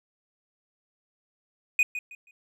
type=tone with echo; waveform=triangle; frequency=2482 Hz; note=D#7; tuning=5 cents flat; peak=-16 dBFS; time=1.79-1.83 s; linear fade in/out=2 ms; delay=160 ms; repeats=3; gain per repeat=-12 dB; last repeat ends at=2.31 s; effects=none